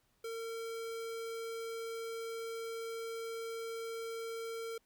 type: tone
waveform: square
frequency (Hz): 455.8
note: A#4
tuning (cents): -39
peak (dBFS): -40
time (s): 0.24-4.78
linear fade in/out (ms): 5
effects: pink hiss -75 dBFS RMS until 4.85 s